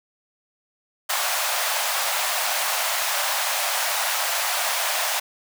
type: high-pass noise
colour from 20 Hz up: pink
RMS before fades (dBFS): -24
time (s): 1.09-5.2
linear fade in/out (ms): 10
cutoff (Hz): 610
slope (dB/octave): 48
effects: none